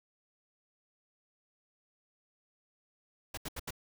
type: noise bursts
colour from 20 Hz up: pink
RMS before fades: -39 dBFS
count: 4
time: 3.34-3.707 s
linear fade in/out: 5 ms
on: 34 ms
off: 77 ms
effects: none